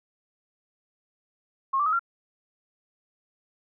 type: tone with pitch steps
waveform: sine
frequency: 1079 / 1169.9 / 1268.4 / 1375.3 Hz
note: C#6 / D6 / D#6 / F6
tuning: -47 / -7 / +33 / -27 cents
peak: -21 dBFS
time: 1.73-1.994 s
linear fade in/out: 10 ms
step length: 66 ms
effects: none